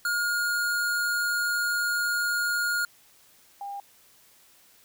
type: tone pair in turn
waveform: square / sine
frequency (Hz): 1426 / 802.5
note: F6 / G5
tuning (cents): +36 / +40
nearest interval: minor seventh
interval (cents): 996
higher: first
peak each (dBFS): -25 / -33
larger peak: first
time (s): 0.05-2.85 / 3.61-3.8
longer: first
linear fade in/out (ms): 2
effects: white hiss -58 dBFS RMS until 4.84 s